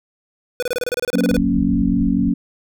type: tone bursts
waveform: square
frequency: 493.9 Hz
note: B4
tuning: in tune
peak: -19 dBFS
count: 15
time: 0.6-1.367 s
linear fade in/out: 0 ms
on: 25 ms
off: 28 ms
type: chord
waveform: sine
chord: F# major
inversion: none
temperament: equal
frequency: 185 / 233.1 / 277.2 Hz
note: F#3 / A#3 / C#4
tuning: 0 / 0 / 0 cents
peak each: -19 dBFS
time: 1.13-2.34 s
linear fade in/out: 10 ms
type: low-pass noise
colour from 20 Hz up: pink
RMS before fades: -26 dBFS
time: 1.3-2.32 s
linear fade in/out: 20 ms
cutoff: 180 Hz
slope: 96 dB/octave
effects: none